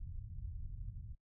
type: low-pass noise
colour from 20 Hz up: pink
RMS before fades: -45 dBFS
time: 0-1.15 s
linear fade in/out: 10 ms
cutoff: 110 Hz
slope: 24 dB/octave
effects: noise-tail reverb RT60 0.1 s tail -20 dB re dry